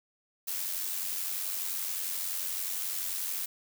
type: noise with amplitude modulation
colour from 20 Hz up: blue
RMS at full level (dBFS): -32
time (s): 0.47-3.46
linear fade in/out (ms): 10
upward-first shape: sine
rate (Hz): 91.5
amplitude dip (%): 45
effects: none